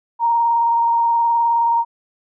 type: tone with vibrato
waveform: sine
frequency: 932.3 Hz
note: A#5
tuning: in tune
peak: -13 dBFS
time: 0.19-1.85 s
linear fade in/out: 50 ms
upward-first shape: square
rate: 19 Hz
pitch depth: 13 cents each way
effects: none